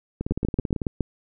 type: two click trains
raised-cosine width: 3 ms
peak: -10 / -14 dBFS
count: 6 / 12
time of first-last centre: 0.31-1.007 / 0.21-0.818 s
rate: 7.17 / 18.1 Hz
effects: none